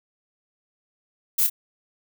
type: noise with echo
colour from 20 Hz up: violet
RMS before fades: -20 dBFS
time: 1.38-1.47 s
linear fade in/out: 10 ms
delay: 29 ms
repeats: 1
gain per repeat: -7 dB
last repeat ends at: 1.499 s
effects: none